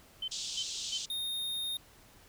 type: tone bursts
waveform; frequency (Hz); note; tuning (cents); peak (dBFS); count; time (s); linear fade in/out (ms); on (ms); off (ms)
sine; 3076; G7; -33; -33; 3; 0.22-0.98; 5; 60; 290
type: band-pass noise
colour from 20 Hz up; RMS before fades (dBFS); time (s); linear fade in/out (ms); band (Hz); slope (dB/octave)
pink; -39; 0.31-1.06; 10; 3100 to 7600; 48
type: tone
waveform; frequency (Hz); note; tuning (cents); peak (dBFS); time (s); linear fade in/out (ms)
square; 3689; A#7; -19; -34; 1.1-1.77; 2
effects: pink hiss -59 dBFS RMS until 2.28 s